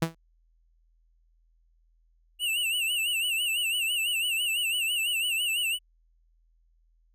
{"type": "tone with exponential decay", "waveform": "sawtooth", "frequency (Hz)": 164.3, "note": "E3", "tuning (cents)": -5, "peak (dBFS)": -17, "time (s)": [0.02, 0.15], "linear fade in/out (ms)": 5, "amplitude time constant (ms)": 28}
{"type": "tone with vibrato", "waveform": "square", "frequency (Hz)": 2794, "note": "F7", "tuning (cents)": 0, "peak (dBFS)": -26, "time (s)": [2.39, 5.79], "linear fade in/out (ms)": 50, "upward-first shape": "sine", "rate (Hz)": 6, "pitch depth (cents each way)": 110}
{"effects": ["added 41 Hz sine -62 dBFS peak until 7.14 s"]}